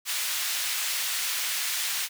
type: high-pass noise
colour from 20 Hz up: pink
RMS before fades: -29 dBFS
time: 0.05-2.09 s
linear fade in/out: 50 ms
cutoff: 2100 Hz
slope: 12 dB/octave
effects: none